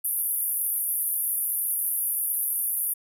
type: band-pass noise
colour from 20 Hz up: white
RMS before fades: -27 dBFS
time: 0.04-2.94 s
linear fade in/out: 10 ms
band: 9900 to 14000 Hz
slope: 96 dB/octave
effects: none